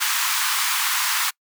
pink high-pass noise, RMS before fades -22 dBFS, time 0-1.31 s, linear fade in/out 20 ms, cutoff 950 Hz, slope 48 dB/octave, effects noise-tail reverb RT60 0.1 s tail -26 dB re dry

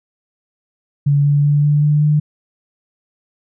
sine tone with pitch steps, 143 / 144.41 / 145.84 / 147.28 / 148.73 / 150.2 Hz, D3 / D3 / D3 / D3 / D3 / D3, -46 / -29 / -12 / +5 / +22 / +39 cents, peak -10 dBFS, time 1.06-2.2 s, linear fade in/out 10 ms, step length 190 ms, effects none

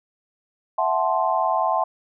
sine chord, F# half-diminished seventh, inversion third, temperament equal with one note detuned, 659.3 / 740 / 870.9 / 1046.5 Hz, E5 / F#5 / A5 / C6, 0 / 0 / -18 / 0 cents, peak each -24 dBFS, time 0.78-1.84 s, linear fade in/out 5 ms, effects none

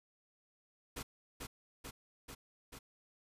pink noise with echo, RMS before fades -43 dBFS, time 0.96-1.03 s, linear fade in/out 10 ms, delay 440 ms, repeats 4, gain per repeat -2 dB, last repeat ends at 2.79 s, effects resampled to 32000 Hz

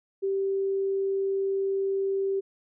sine tone, 390 Hz, G4, 9 cents flat, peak -24 dBFS, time 0.22-2.41 s, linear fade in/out 20 ms, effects none

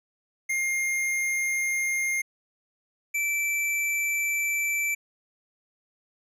square tone pair in turn, 2122 / 2328 Hz, C7 / D7, +24 / -16 cents, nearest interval major second, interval 160 cents, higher second, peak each -25 dBFS, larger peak neither, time 0.49-2.22 / 3.14-4.95 s, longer second, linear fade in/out 10 ms, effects resampled to 32000 Hz

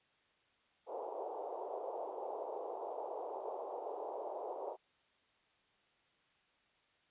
pink band-pass noise, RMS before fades -43 dBFS, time 0.86-4.77 s, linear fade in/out 50 ms, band 400 to 920 Hz, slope 48 dB/octave, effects white hiss -73 dBFS RMS until 7.1 s + resampled to 8000 Hz

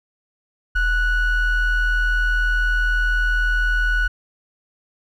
triangle ring-modulated tone, 719 Hz, F#5, 50 cents flat, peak -11 dBFS, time 0.75-4.08 s, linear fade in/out 10 ms, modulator 759 Hz, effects none

